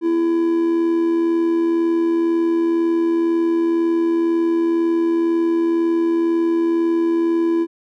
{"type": "tone with amplitude modulation", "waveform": "triangle", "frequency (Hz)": 334.5, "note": "E4", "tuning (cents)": 25, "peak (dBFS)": -11, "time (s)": [0.01, 7.67], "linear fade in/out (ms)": 50, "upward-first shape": "sine", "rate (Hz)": 82, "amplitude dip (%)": 40, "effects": []}